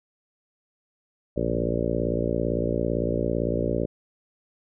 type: harmonic tone with a mistuned harmonic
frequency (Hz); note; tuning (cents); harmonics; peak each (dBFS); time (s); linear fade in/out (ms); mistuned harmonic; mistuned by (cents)
57.8; A#1; -14; 1 / 2 / 3 / 4 / 5 / 6 / 7 / 8 / 9 / 10; -32 / -32 / -32 / -32 / -32 / -32 / -32 / -32 / -32 / -32; 1.36-3.86; 10; 2; +30
effects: none